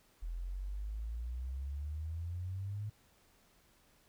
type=exponential sweep; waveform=sine; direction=up; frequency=41.11 to 107 Hz; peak=-37 dBFS; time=0.22-2.9 s; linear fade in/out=10 ms; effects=pink hiss -68 dBFS RMS until 4.08 s